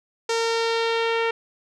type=tone with low-pass filter sweep; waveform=sawtooth; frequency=457.7 Hz; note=A#4; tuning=32 cents flat; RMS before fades=-23 dBFS; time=0.29-1.31 s; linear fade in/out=5 ms; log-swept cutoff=6300 to 2600 Hz; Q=1.8; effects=none